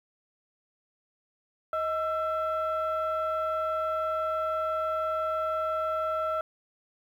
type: tone pair together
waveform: sine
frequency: 631 / 1337 Hz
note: D#5 / E6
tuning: +24 / +24 cents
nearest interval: octave + minor second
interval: 1300 cents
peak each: -28 dBFS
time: 1.73-6.41 s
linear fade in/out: 2 ms
effects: tanh soft clip ceiling -22 dBFS + 10-bit